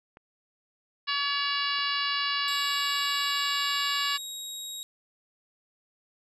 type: clicks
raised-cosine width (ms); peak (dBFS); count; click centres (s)
0.5; -34; 2; 0.171 / 1.788
type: harmonic tone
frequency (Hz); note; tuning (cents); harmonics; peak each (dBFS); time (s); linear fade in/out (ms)
568; C#5; +42; 2 / 3 / 4 / 5 / 6 / 7 / 8 / 9; -32 / -33 / -37 / -32 / -38 / -34 / -36 / -39; 1.07-4.18; 20
type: tone with pitch glide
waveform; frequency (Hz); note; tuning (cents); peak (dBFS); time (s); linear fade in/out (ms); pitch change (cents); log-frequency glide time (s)
25% pulse; 3829 to 3794; A#7 to A#7; +46 to +30; -31; 2.48-4.83; 0; -16; 3.3-3.64
effects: none